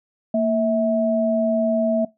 sine tone pair together, 229.8 / 650 Hz, A#3 / E5, -25 / -24 cents, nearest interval octave + tritone, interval 1801 cents, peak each -20 / -19 dBFS, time 0.34-2.05 s, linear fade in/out 5 ms, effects noise-tail reverb RT60 0.2 s tail -21 dB re dry

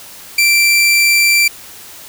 sawtooth tone, 2349 Hz, D7, in tune, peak -5 dBFS, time 0.38-1.48 s, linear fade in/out 5 ms, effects white hiss -35 dBFS RMS until 2.08 s

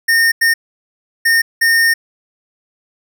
square tone bursts at uneven times, 1830 Hz, A#6, 32 cents flat, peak -10 dBFS, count 4, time 0.08-0.32 / 0.41-0.54 / 1.25-1.42 / 1.61-1.94 s, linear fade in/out 10 ms, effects none

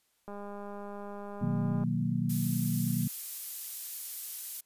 click train, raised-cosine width 1 ms, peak -30 dBFS, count 317, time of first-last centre 0.28-1.837 s, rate 203 Hz
sine chord, B major seventh, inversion none, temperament equal, 123.47 / 155.56 / 185 / 233.1 Hz, B2 / D#3 / F#3 / A#3, 0 / 0 / 0 / 0 cents, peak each -33 dBFS, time 1.41-3.08 s, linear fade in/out 10 ms
violet noise, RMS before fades -36 dBFS, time 2.29-4.61 s, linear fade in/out 10 ms
effects white hiss -73 dBFS RMS until 4.65 s + resampled to 32000 Hz

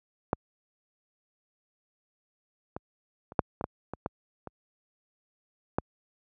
clicks, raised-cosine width 1 ms, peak -10 / -21 / -29 / -7 / -19 / -15 / -21 / -16 / -25 / -11 dBFS, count 10, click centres 0.331 / 2.765 / 3.321 / 3.392 / 3.611 / 3.641 / 3.936 / 4.061 / 4.473 / 5.785 s, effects high-pass 60 Hz 12 dB/octave

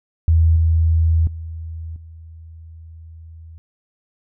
sine tone with level steps, 81.4 Hz, E2, 21 cents flat, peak -10 / -12 / -27 / -36 dBFS, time 0.28-3.58 s, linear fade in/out 0 ms, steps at 0.56 / 1.27 / 1.96 s, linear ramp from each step 2 ms, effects none

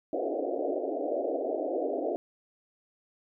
white band-pass noise, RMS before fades -31 dBFS, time 0.13-2.16 s, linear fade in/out 0 ms, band 270 to 710 Hz, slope 96 dB/octave, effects none

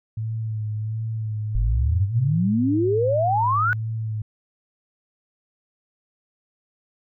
sine tone with vibrato, 109.3 Hz, A2, 11 cents flat, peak -24 dBFS, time 0.17-4.22 s, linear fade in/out 5 ms, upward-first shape sine, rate 1.4 Hz, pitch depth 40 cents each way
sine exponential sweep, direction up, 43.65 to 1510 Hz, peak -18 dBFS, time 1.55-3.73 s, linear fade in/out 0 ms
effects none

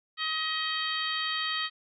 harmonic tone, 632 Hz, D#5, 27 cents sharp, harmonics 2 / 3 / 4 / 5 / 6 / 7, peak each -35 / -34 / -40 / -34 / -37 / -38 dBFS, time 0.17-1.7 s, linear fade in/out 50 ms, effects none

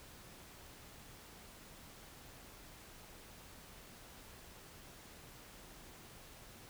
silence, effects pink hiss -56 dBFS RMS until 6.69 s

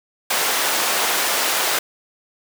pink high-pass noise, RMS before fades -20 dBFS, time 0.3-1.79 s, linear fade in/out 5 ms, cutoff 630 Hz, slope 12 dB/octave, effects none

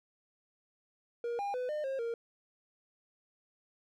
triangle tone with pitch steps, 473 / 806 / 501 / 604 / 536 / 465.1 Hz, A#4 / G5 / B4 / D5 / C5 / A#4, +25 / +48 / +25 / +48 / +42 / -4 cents, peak -31 dBFS, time 1.24-2.14 s, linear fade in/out 2 ms, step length 150 ms, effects none

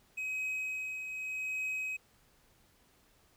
triangle tone with tremolo, 2535 Hz, D#7, 32 cents sharp, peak -31 dBFS, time 0.17-1.97 s, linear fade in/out 10 ms, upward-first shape triangle, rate 0.84 Hz, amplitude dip 50%, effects pink hiss -67 dBFS RMS until 3.36 s

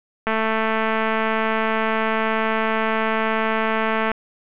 click train, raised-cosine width 0.5 ms, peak -7 dBFS, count 851, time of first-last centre 0.27-4.116 s, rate 221 Hz, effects resampled to 8000 Hz + 8-bit

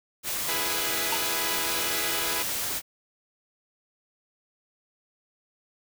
white noise, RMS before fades -30 dBFS, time 0.23-2.82 s, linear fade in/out 50 ms
5% pulse chord, E major, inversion none, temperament equal, 329.6 / 415.3 / 493.9 Hz, E4 / G#4 / B4, 0 / 0 / 0 cents, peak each -22 dBFS, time 0.48-2.43 s, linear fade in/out 10 ms
square tone with exponential decay, 909 Hz, A#5, 44 cents flat, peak -25 dBFS, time 1.12-1.24 s, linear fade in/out 5 ms, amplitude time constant 26 ms
effects none

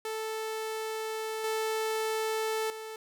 sawtooth tone with level steps, 439.5 Hz, A4, 2 cents flat, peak -29 / -25 / -35 dBFS, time 0.05-2.96 s, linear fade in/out 2 ms, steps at 1.44 / 2.7 s, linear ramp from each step 2 ms, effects none

